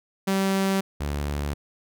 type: tone pair in turn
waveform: sawtooth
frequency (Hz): 193.4 / 72.44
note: G3 / D2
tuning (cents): -23 / -23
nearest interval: octave + perfect fourth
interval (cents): 1700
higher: first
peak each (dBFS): -17 / -22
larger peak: first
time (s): 0.27-0.81 / 1-1.54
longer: neither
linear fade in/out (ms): 10
effects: none